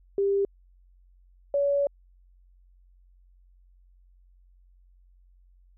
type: tone pair in turn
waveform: sine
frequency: 397.1 / 566 Hz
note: G4 / C#5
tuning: +22 / +36 cents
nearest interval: tritone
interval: 614 cents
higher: second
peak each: -21 dBFS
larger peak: neither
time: 0.18-0.45 / 1.54-1.87 s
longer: second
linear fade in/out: 2 ms
effects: added 45 Hz sine -55 dBFS peak until 5.77 s